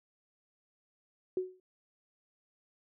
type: tone with exponential decay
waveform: sine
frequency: 370 Hz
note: F#4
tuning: in tune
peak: -26 dBFS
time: 1.37-1.6 s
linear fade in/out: 2 ms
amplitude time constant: 49 ms
effects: none